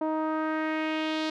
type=tone with low-pass filter sweep; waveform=sawtooth; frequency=313.3 Hz; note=D#4; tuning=12 cents sharp; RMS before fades=-29 dBFS; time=0.01-1.3 s; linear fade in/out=5 ms; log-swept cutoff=830 to 4300 Hz; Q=2.1; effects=none